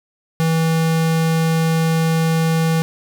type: tone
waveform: square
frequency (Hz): 162.5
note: E3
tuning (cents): -24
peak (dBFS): -15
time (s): 0.4-2.82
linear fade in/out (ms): 0
effects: none